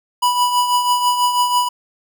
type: tone with tremolo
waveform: square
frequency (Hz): 983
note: B5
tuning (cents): -8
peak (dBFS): -12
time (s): 0.22-1.69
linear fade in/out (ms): 10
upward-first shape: triangle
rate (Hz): 6.1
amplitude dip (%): 60
effects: none